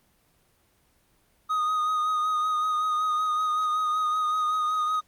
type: tone with vibrato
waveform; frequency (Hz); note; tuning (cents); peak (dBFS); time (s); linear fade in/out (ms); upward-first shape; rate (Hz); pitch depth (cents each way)
triangle; 1244.5; D#6; 0; -21; 1.49-5.01; 20; sine; 5.3; 25
effects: pink hiss -65 dBFS RMS until 5.07 s + Opus 24 kbps